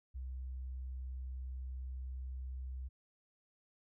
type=tone; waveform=sine; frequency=64.3 Hz; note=C2; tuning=30 cents flat; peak=-40 dBFS; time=0.14-2.89 s; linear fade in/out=20 ms; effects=none